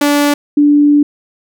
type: tone pair in turn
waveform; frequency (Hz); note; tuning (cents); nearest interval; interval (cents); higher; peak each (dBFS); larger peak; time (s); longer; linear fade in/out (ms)
sawtooth / sine; 289.6 / 292; D4 / D4; -24 / -10; unison; 14; second; -5; neither; 0.01-0.34 / 0.57-1.03; second; 5
effects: none